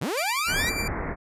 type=linear sweep; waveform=sawtooth; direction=up; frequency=101.4 to 1994 Hz; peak=-22 dBFS; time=0.01-0.7 s; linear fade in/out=10 ms
type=tone with tremolo; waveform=sawtooth; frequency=2349 Hz; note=D7; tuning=in tune; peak=-23 dBFS; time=0.17-0.88 s; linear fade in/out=5 ms; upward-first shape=sine; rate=10 Hz; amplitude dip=45%
type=low-pass noise; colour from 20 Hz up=pink; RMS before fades=-30 dBFS; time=0.46-1.16 s; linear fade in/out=50 ms; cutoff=2200 Hz; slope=96 dB/octave
effects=resampled to 32000 Hz